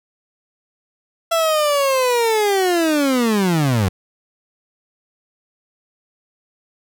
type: linear sweep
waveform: 30% pulse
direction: down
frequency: 672 to 87.7 Hz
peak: -12 dBFS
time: 1.31-3.89 s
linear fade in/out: 10 ms
effects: none